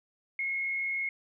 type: tone with frequency modulation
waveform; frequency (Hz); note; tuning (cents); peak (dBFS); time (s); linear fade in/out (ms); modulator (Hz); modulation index
sine; 2167; C#7; -40; -29; 0.39-1.09; 2; 59.8; 0.56
effects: none